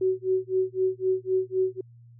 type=tone with tremolo; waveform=sine; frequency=375.5 Hz; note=F#4; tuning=26 cents sharp; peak=-19 dBFS; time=0.01-1.81 s; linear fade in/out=5 ms; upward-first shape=sine; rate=3.9 Hz; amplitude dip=100%; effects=added 118 Hz sine -48 dBFS peak until 2.19 s